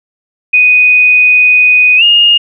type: tone with pitch glide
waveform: sine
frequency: 2489 to 2843 Hz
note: D#7 to F7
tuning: 0 to +30 cents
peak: -3 dBFS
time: 0.53-2.38 s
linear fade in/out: 10 ms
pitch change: +230 cents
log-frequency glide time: 1.97-2.03 s
effects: none